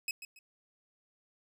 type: tone with echo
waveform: sawtooth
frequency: 2558 Hz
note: D#7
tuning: 47 cents sharp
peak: -29 dBFS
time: 0.08-0.11 s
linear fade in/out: 2 ms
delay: 140 ms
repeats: 2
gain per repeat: -11 dB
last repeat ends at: 0.39 s
effects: none